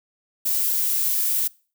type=noise; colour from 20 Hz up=violet; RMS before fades=-22 dBFS; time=0.45-1.48 s; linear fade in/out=10 ms; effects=noise-tail reverb RT60 0.4 s tail -24 dB re dry